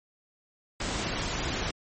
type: noise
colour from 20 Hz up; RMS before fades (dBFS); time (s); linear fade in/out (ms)
pink; -31; 0.8-1.71; 5
effects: MP3 32 kbps